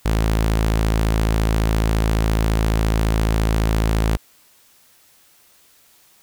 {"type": "tone", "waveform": "sawtooth", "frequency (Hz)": 54.5, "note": "A1", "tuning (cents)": -16, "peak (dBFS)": -12, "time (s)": [0.05, 4.17], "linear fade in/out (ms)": 10, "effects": ["white hiss -54 dBFS RMS until 6.22 s"]}